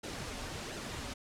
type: noise with flanger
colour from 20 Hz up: pink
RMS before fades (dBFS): -41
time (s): 0.03-1.14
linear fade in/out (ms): 10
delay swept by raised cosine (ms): 0.86 to 6.16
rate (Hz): 1.4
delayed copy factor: -0.55
effects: low-pass 8000 Hz 12 dB/octave